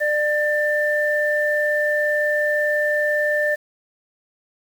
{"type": "tone pair together", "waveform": "sine", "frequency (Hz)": [597, 1782.8], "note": ["D5", "A6"], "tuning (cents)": [28, 22], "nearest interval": "octave + perfect fifth", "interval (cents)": 1894, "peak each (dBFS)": -20, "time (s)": [0, 3.56], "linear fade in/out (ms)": 20, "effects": ["7-bit"]}